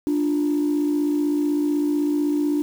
sine tone pair together, 294.3 / 350.2 Hz, D4 / F4, +4 / +5 cents, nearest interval minor third, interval 301 cents, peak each -18 / -25 dBFS, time 0.07-2.62 s, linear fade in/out 0 ms, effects tanh soft clip ceiling -14 dBFS + 7-bit

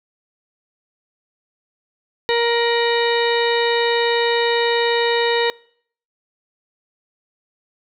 harmonic tone with a mistuned harmonic, 469.4 Hz, A#4, 12 cents sharp, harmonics 1 / 2 / 3 / 4 / 5 / 6 / 8 / 9, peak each -17 / -23 / -34 / -24 / -30 / -29 / -26 / -31 dBFS, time 2.29-5.5 s, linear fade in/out 0 ms, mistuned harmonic 6, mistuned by +79 cents, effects noise-tail reverb RT60 0.6 s tail -25 dB re dry

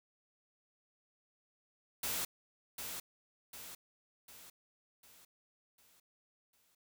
white noise with echo, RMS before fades -37 dBFS, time 2.03-2.25 s, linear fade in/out 5 ms, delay 750 ms, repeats 6, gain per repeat -6 dB, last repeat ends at 6.75 s, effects none

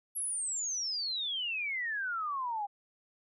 sine exponential sweep, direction down, 11420 to 792 Hz, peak -32 dBFS, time 0.15-2.67 s, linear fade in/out 20 ms, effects none

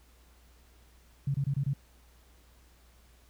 sine tone bursts, 138.59 Hz, C#3, in tune, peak -26 dBFS, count 5, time 1.27-1.735 s, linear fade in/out 5 ms, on 73 ms, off 25 ms, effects added 60 Hz sine -58 dBFS peak until 3.29 s + pink hiss -64 dBFS RMS until 3.29 s

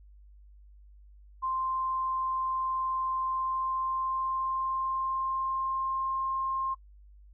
sine tone with pitch glide, 1046.5 to 1062.3 Hz, C6 to C6, 0 to +26 cents, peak -28 dBFS, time 1.42-6.75 s, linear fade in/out 20 ms, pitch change +26 cents, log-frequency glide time 3.22-6.33 s, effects noise-tail reverb RT60 0.1 s tail -24 dB re dry + added 50 Hz sine -51 dBFS peak until 7.33 s

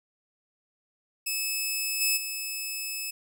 10% pulse tone with level steps, 2600 Hz, E7, 24 cents flat, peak -19 / -14 / -23 dBFS, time 1.26-3.11 s, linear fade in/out 10 ms, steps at 2 / 2.16 s, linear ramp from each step 20 ms, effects none

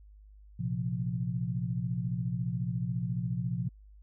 sine chord, Bb suspended second, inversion none, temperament equal, 116.54 / 130.81 / 174.61 Hz, Bb2 / C3 / F3, 0 / 0 / 0 cents, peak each -34 dBFS, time 0.59-3.69 s, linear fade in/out 10 ms, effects added 51 Hz sine -51 dBFS peak until 4.02 s

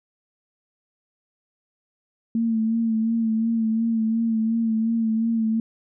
sine tone with vibrato, 225.2 Hz, A3, 40 cents sharp, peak -19 dBFS, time 2.35-5.6 s, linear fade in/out 2 ms, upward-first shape sine, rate 2.8 Hz, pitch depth 37 cents each way, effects none

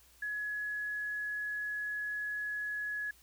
sine tone, 1688 Hz, G#6, 28 cents sharp, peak -34 dBFS, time 0.22-3.11 s, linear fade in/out 5 ms, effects added 60 Hz sine -66 dBFS peak until 3.22 s + white hiss -63 dBFS RMS until 3.22 s

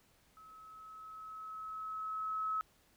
sine tone with level ramp, 1289 Hz, E6, 39 cents flat, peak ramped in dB -54 to -32 dBFS, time 0.37-2.61 s, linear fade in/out 0 ms, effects pink hiss -69 dBFS RMS until 2.96 s

